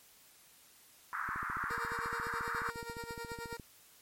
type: band-pass noise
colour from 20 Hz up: pink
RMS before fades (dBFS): -38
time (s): 1.13-2.7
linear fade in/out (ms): 0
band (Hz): 1100 to 1700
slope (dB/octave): 48
type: click train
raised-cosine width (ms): 3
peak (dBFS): -33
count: 34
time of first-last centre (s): 1.29-3.598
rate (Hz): 14.3
type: tone with tremolo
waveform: 15% pulse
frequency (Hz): 466.2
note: A#4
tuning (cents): 0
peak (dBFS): -33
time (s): 1.7-3.57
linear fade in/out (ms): 2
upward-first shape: sine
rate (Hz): 9.4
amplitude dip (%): 65
effects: white hiss -61 dBFS RMS until 4.01 s + MP3 64 kbps